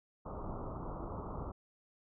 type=low-pass noise; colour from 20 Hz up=pink; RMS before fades=-42 dBFS; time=0.25-1.52 s; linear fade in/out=10 ms; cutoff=1300 Hz; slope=96 dB/octave; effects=none